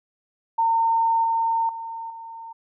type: tone with level steps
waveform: sine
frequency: 911 Hz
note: A#5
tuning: 40 cents flat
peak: -17 / -19 / -30 / -35 dBFS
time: 0.58-2.53 s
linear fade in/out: 10 ms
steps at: 1.24 / 1.69 / 2.1 s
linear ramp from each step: 2 ms
effects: none